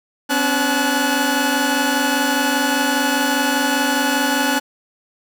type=tone cluster; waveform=sawtooth; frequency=257.7 / 282.7 / 860 / 1471 Hz; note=C4 / C#4 / A5 / F#6; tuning=-26 / +34 / -40 / -11 cents; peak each=-18 dBFS; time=0.29-4.6 s; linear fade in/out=20 ms; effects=none